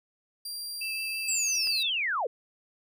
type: tone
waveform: sawtooth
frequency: 4744 Hz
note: D8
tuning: 17 cents sharp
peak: -32 dBFS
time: 0.45-1.83 s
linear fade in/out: 5 ms
type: tone with vibrato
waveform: sine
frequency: 2637 Hz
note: E7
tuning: in tune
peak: -32 dBFS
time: 0.81-1.9 s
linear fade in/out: 5 ms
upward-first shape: triangle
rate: 6 Hz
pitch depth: 14 cents each way
type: linear sweep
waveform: sine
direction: down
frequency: 7902 to 419.5 Hz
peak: -26 dBFS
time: 1.28-2.27 s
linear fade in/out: 5 ms
type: click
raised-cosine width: 0.3 ms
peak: -29 dBFS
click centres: 1.673 s
effects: none